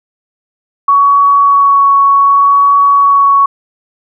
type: tone with vibrato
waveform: sine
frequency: 1120 Hz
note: C#6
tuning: 18 cents sharp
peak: -4 dBFS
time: 0.88-3.46 s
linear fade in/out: 5 ms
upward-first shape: sine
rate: 0.66 Hz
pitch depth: 10 cents each way
effects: none